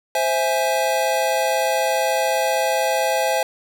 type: chord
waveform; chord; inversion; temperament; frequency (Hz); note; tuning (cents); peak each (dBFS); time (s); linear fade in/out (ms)
square; C augmented; none; equal; 523.3 / 659.3 / 830.6; C5 / E5 / G#5; 0 / 0 / 0; -23; 0.15-3.43; 2
effects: none

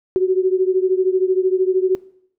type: beating tone pair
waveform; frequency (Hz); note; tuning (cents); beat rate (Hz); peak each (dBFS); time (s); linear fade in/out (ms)
sine; 370 / 383; F#4 / G4; 0 / -40; 13; -15 / -19; 0.16-1.95; 0
effects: noise-tail reverb RT60 0.7 s tail -21 dB re dry

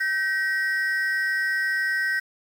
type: ring-modulated tone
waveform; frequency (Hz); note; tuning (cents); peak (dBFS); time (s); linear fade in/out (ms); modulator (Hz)
triangle; 1723; A6; -37; -17; 0-2.2; 10; 176
effects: 8-bit

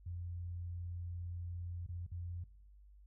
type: tone with dropouts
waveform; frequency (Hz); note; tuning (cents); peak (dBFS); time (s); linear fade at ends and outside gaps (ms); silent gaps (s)
sine; 87.31; F2; 0; -40; 0.06-2.44; 5; 1.865-1.888 / 2.066-2.116
effects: noise-tail reverb RT60 0.8 s tail -20 dB re dry + added 50 Hz sine -57 dBFS peak until 3.06 s

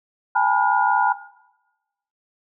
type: tone cluster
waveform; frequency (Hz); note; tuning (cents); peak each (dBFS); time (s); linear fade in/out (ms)
sine; 808 / 873 / 981 / 1429; G#5 / A5 / B5 / F6; -48 / -14 / -12 / +39; -21; 0.35-1.13; 10
effects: noise-tail reverb RT60 1.0 s tail -17 dB re dry

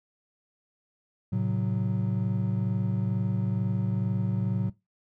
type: chord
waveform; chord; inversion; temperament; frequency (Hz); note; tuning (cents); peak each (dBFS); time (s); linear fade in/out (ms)
triangle; F# diminished; first; just; 111 / 133.2 / 185; A2 / C3 / F#3; +16 / +31 / 0; -26 / -30 / -26; 1.32-4.7; 10
effects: noise-tail reverb RT60 0.2 s tail -19 dB re dry

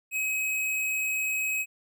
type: tone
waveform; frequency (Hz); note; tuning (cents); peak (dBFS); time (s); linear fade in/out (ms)
square; 2544; D#7; +38; -27; 0.11-1.66; 50
effects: none

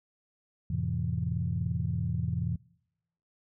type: chord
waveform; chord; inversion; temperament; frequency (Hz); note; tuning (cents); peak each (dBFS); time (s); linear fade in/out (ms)
sine; F major seventh; none; equal with one note detuned; 87.31 / 110 / 130.81 / 168.08; F2 / A2 / C3 / E3; 0 / 0 / 0 / +34; -33; 0.7-2.56; 5
effects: noise-tail reverb RT60 0.9 s tail -26 dB re dry + tanh soft clip ceiling -17 dBFS

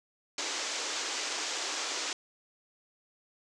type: band-pass noise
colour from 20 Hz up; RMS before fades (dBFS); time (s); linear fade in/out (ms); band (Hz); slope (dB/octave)
white; -35; 0.38-2.13; 2; 280 to 7300; 48
effects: none

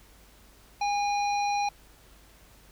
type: harmonic tone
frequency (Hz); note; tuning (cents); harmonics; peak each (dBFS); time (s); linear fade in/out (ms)
816; G#5; -31; 1 / 3 / 5 / 7; -25 / -35 / -39 / -42; 0.81-1.69; 5
effects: added 50 Hz sine -57 dBFS peak until 2.71 s + pink hiss -57 dBFS RMS until 2.71 s

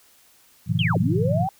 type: chord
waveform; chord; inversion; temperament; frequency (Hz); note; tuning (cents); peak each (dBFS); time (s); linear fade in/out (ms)
sine; F half-diminished seventh; first; equal with one note detuned; 103.83 / 123.47 / 155.56 / 175.63; Ab2 / Cb3 / Eb3 / F3; 0 / 0 / 0 / +10; -25; 0.66-1.48; 50
type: linear two-way sweep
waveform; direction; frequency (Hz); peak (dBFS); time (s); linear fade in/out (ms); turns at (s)
sine; down then up; 3322 to 153.3 to 799; -23; 0.79-1.49; 2; 0.98
effects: white hiss -56 dBFS RMS until 1.59 s

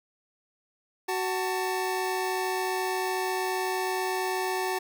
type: tone pair together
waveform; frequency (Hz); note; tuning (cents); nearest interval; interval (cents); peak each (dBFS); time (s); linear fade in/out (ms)
25% pulse; 373.7 / 890; F#4 / A5; +17 / +20; octave + minor third; 1503; -25 / -28; 1.08-4.79; 10
effects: none

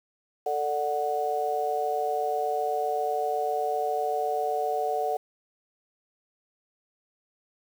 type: harmonic tone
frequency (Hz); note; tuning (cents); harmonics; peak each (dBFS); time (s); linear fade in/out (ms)
147.8; D3; +11; 3 / 4 / 5; -30 / -32 / -27; 0.46-5.17; 5
effects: 8-bit

